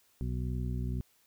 harmonic tone, 61.8 Hz, B1, 2 cents sharp, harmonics 1 / 2 / 3 / 4 / 6, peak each -34 / -35 / -41 / -42 / -49 dBFS, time 0.21-1.01 s, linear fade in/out 0 ms, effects white hiss -68 dBFS RMS until 1.26 s

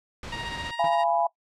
pink noise, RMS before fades -37 dBFS, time 0.23-0.71 s, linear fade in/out 2 ms
15% pulse tone with tremolo, 938 Hz, A#5, 11 cents sharp, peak -24 dBFS, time 0.32-1.04 s, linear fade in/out 5 ms, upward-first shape sine, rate 15 Hz, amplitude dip 50%
sine chord, F diminished, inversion none, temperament equal with one note detuned, 683.3 / 830.6 / 987.8 Hz, F5 / Ab5 / Cb6, -38 / 0 / 0 cents, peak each -24 / -25 / -28 dBFS, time 0.79-1.27 s, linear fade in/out 5 ms
sawtooth tone with exponential decay, 159.3 Hz, D#3, 41 cents sharp, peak -29 dBFS, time 0.84-0.94 s, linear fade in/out 0 ms, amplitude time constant 20 ms
effects noise-tail reverb RT60 0.1 s tail -20 dB re dry + low-pass 5000 Hz 12 dB/octave

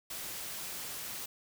white noise, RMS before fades -41 dBFS, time 0.1-1.26 s, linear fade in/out 5 ms, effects none

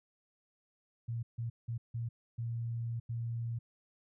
sine tone bursts at uneven times, 116.54 Hz, A#2, in tune, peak -34 dBFS, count 6, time 1.08-1.23 / 1.38-1.5 / 1.68-1.78 / 1.94-2.09 / 2.38-3 / 3.09-3.59 s, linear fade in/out 10 ms, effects none

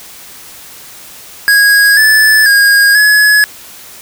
square tone with pitch steps, 1649 / 1741 / 1632 / 1693 Hz, G#6 / A6 / G#6 / G#6, -13 / -19 / -31 / +33 cents, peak -5 dBFS, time 1.48-3.44 s, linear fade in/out 0 ms, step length 490 ms, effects white hiss -33 dBFS RMS until 4.01 s

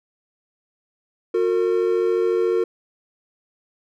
triangle tone pair together, 361.8 / 455.8 Hz, F#4 / A#4, -39 / -39 cents, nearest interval major third, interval 400 cents, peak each -18 dBFS, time 1.34-2.64 s, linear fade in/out 5 ms, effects none

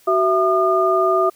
sine tone cluster, 375.3 / 662 / 1215 Hz, F#4 / E5 / D#6, +25 / +7 / -42 cents, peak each -18 dBFS, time 0.07-1.3 s, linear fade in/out 10 ms, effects white hiss -53 dBFS RMS until 1.35 s

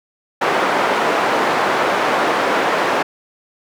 white band-pass noise, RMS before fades -17 dBFS, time 0.41-3.03 s, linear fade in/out 10 ms, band 320 to 1200 Hz, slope 12 dB/octave, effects none

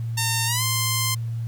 5% pulse tone with pitch glide, 910 to 1045.3 Hz, A#5 to C6, -42 to -2 cents, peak -10 dBFS, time 0.17-1.15 s, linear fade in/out 10 ms, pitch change +240 cents, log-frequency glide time 0.46-0.63 s, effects added 115 Hz sine -25 dBFS peak until 1.47 s + pink hiss -54 dBFS RMS until 1.47 s

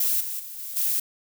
violet noise with level steps, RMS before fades -23 / -31 / -38 / -35 / -24 dBFS, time 0-1 s, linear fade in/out 5 ms, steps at 0.2 / 0.39 / 0.58 / 0.76 s, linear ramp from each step 10 ms, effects none

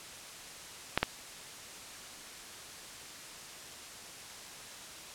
clicks, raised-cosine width 0.3 ms, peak -9 dBFS, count 2, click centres 0.976 / 1.03 s, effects white hiss -47 dBFS RMS until 5.14 s + low-pass 9000 Hz 12 dB/octave

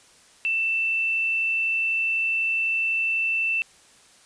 sine tone, 2668 Hz, E7, 20 cents sharp, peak -21 dBFS, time 0.45-3.62 s, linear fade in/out 0 ms, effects white hiss -54 dBFS RMS until 4.25 s + resampled to 22050 Hz

